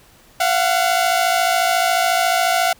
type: tone pair together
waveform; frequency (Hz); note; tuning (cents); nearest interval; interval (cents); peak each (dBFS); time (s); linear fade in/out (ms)
sawtooth; 685.9 / 740; F5 / F#5; -31 / 0; minor second; 131; -14; 0.4-2.73; 5
effects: pink hiss -50 dBFS RMS until 2.79 s